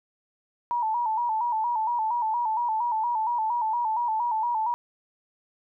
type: tone with vibrato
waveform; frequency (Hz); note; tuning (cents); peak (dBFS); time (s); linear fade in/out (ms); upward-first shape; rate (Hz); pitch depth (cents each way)
sine; 916; A#5; -31; -23; 0.71-4.74; 0; square; 4.3; 78
effects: none

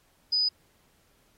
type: tone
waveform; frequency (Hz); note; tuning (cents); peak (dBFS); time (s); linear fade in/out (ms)
sine; 4978; D#8; 0; -22; 0.32-0.49; 10
effects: pink hiss -66 dBFS RMS until 1.37 s + AAC 48 kbps

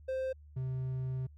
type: tone pair in turn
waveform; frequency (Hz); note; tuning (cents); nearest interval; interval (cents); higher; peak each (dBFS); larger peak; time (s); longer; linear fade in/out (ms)
triangle; 523.3 / 129.92; C5 / C3; 0 / -12; 2 octaves; 2412; first; -30 / -31; first; 0.08-0.33 / 0.56-1.27; second; 10
effects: added 74 Hz sine -52 dBFS peak until 1.37 s

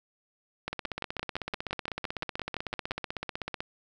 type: two click trains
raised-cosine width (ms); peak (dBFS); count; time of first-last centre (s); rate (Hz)
0.3; -17 / -16; 47 / 14; 0.73-3.605 / 0.68-2.91; 16 / 5.83
effects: none

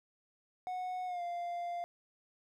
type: tone with pitch glide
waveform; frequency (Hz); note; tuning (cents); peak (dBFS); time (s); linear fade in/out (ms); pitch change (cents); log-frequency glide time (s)
triangle; 734 to 696.4; F#5 to F5; -14 to -5; -34; 0.67-1.84; 0; -91; 1.06-1.22
effects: none

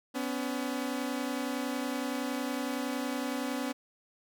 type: tone pair together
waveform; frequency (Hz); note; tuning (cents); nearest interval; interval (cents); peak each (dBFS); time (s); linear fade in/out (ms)
sawtooth; 251.6 / 282.4; B3 / C#4; +32 / +32; major second; 200; -30 / -31; 0.14-3.73; 20
effects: none

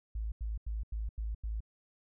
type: tone bursts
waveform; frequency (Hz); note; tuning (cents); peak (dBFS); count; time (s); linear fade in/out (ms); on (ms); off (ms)
sine; 54.2; A1; -25; -33; 6; 0.15-1.605; 5; 170; 87
effects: none

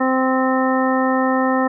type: harmonic tone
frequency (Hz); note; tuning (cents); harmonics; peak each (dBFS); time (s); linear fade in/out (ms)
260.4; C4; -8; 1 / 2 / 3 / 4 / 5 / 7; -18 / -21 / -23 / -24 / -25 / -26; 0-1.68; 10
effects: none

